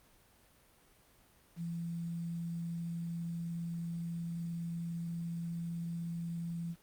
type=tone with quantisation; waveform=sine; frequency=168.8 Hz; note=E3; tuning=41 cents sharp; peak=-36 dBFS; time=1.56-6.76 s; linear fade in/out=50 ms; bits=10; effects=pink hiss -65 dBFS RMS until 6.82 s + Opus 32 kbps